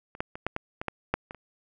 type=clicks; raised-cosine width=0.5 ms; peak=-29 / -12 / -23 / -12 / -15 / -18 / -14 / -9 / -23 / -30 dBFS; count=10; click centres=0.151 / 0.205 / 0.355 / 0.466 / 0.564 / 0.815 / 0.883 / 1.14 / 1.309 / 1.347 s; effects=none